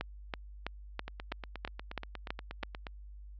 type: two click trains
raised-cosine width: 0.3 ms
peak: -18 / -24 dBFS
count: 9 / 16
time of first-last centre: 0.01-2.633 / 1.08-2.868 s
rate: 3.05 / 8.39 Hz
effects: added 50 Hz sine -46 dBFS peak until 3.39 s + low-pass 4000 Hz 12 dB/octave